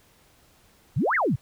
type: exponential two-way sweep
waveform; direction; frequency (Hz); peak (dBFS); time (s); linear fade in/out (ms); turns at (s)
sine; up then down; 102.7 to 2188 to 102.7; -20; 0.96-1.36; 10; 1.15
effects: pink hiss -59 dBFS RMS until 1.41 s